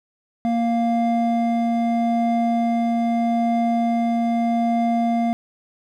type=tone pair together; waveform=triangle; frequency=233.1 / 698.5 Hz; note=A#3 / F5; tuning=0 / 0 cents; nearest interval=octave + perfect fifth; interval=1900 cents; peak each=-17 / -20 dBFS; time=0.45-5.33 s; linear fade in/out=0 ms; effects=none